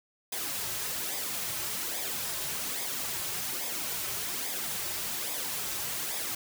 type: noise with flanger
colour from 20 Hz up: white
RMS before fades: -34 dBFS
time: 0.32-6.35 s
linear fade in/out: 5 ms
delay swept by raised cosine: 0.69 to 4.29 ms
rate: 1.2 Hz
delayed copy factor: -0.6
effects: none